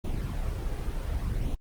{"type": "noise with flanger", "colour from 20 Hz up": "brown", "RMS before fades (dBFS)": -30, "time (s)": [0.04, 1.55], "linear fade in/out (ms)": 5, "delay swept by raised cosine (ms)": [0.3, 2.5], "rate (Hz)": 0.68, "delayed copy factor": 0.5, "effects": ["Opus 24 kbps"]}